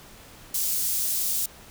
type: high-pass noise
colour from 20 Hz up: white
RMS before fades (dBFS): -26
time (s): 0.54-1.46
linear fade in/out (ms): 5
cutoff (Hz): 5900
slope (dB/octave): 12
effects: pink hiss -48 dBFS RMS until 1.7 s